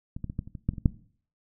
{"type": "clicks", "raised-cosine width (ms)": 5, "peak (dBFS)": [-23, -20, -22, -17, -30, -25, -12, -28, -24, -7], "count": 10, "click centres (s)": [0.165, 0.243, 0.299, 0.391, 0.475, 0.552, 0.69, 0.736, 0.782, 0.858], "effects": ["noise-tail reverb RT60 0.5 s tail -19 dB re dry"]}